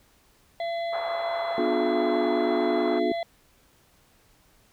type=harmonic tone; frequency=677 Hz; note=E5; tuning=46 cents sharp; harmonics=1 / 3 / 5 / 6; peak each=-27 / -39 / -43 / -46 dBFS; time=0.6-3.23 s; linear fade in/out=2 ms
type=band-pass noise; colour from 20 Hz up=white; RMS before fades=-35 dBFS; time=0.92-3 s; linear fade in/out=20 ms; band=580 to 1200 Hz; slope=24 dB/octave
type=chord; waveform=sine; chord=B diminished seventh; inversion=none; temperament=just; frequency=246.9 / 296.3 / 355.6 / 426.7 Hz; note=B3 / D4 / F4 / Ab4; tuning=0 / +15 / +31 / +47 cents; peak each=-30 / -29 / -26 / -29 dBFS; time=1.58-3.12 s; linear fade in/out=2 ms
effects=pink hiss -61 dBFS RMS until 4.72 s